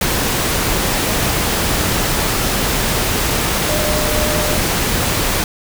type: tone in noise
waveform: sine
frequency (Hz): 604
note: D5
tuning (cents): +48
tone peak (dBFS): -21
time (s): 3.69-4.57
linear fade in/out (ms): 2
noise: pink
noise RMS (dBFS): -17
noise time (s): 0.01-5.44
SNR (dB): -7
effects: none